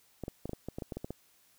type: clicks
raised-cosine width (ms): 2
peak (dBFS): -24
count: 12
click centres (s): 0.237 / 0.281 / 0.456 / 0.494 / 0.533 / 0.686 / 0.785 / 0.822 / 0.922 / 0.97 / 1.045 / 1.106
effects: white hiss -66 dBFS RMS until 1.58 s